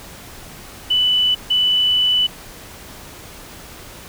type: tone bursts at uneven times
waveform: sine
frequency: 2984 Hz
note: F#7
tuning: 14 cents sharp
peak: -13 dBFS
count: 2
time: 0.9-1.35 / 1.5-2.27 s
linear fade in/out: 10 ms
effects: pink hiss -38 dBFS RMS until 4.08 s